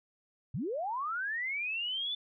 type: linear sweep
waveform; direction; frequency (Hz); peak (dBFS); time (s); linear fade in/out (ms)
sine; up; 98 to 3525; -32; 0.54-2.15; 5
effects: none